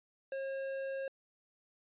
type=tone with hard clipping; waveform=triangle; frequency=540 Hz; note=C#5; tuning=45 cents flat; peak=-38 dBFS; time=0.32-1.08 s; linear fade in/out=2 ms; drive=13 dB; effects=resampled to 8000 Hz